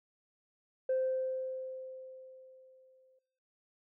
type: tone with exponential decay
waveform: sine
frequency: 520 Hz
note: C5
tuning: 11 cents flat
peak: -26 dBFS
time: 0.89-3.19 s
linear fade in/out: 5 ms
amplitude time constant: 500 ms
effects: noise-tail reverb RT60 0.9 s tail -21 dB re dry + tanh soft clip ceiling -25 dBFS